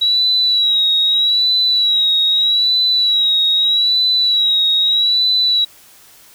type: tone with vibrato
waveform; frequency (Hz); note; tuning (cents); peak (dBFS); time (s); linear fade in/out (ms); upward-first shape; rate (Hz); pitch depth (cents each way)
sine; 3881; B7; -31; -11; 0.01-5.65; 10; sine; 0.8; 53
effects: white hiss -45 dBFS RMS until 6.34 s